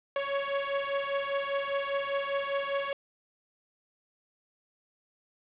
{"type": "beating tone pair", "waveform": "sawtooth", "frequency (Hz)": [554.4, 559.4], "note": ["C#5", "C#5"], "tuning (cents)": [0, 16], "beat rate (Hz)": 5, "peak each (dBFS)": -28, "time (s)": [0.16, 2.93], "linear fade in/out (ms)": 2, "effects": ["resampled to 8000 Hz", "8-bit"]}